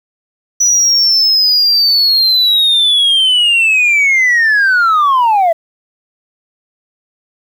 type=linear sweep; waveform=sine; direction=down; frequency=5920 to 643 Hz; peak=-5 dBFS; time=0.6-5.53 s; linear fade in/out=10 ms; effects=tanh soft clip ceiling -6 dBFS + 7-bit